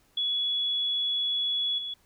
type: tone with level steps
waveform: sine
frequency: 3386 Hz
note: G#7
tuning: 33 cents sharp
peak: -25 / -32 dBFS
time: 0.17-1.94 s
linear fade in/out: 5 ms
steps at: 1.78 s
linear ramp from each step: 5 ms
effects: pink hiss -65 dBFS RMS until 2.05 s

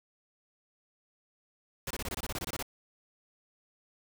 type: noise bursts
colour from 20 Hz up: pink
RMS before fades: -36 dBFS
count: 13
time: 1.87-2.626 s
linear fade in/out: 2 ms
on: 36 ms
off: 24 ms
effects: none

